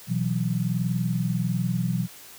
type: chord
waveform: sine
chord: B suspended fourth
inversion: none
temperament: equal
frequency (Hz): 123.47 / 164.81 / 185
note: B2 / E3 / F#3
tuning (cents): 0 / 0 / 0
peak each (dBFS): -27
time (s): 0.07-2.08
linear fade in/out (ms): 50
effects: white hiss -46 dBFS RMS until 2.38 s